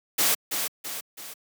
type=noise with echo; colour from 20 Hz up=white; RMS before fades=-22 dBFS; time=0.18-0.35 s; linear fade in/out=10 ms; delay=330 ms; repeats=3; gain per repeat=-6 dB; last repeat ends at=1.34 s; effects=high-pass 200 Hz 12 dB/octave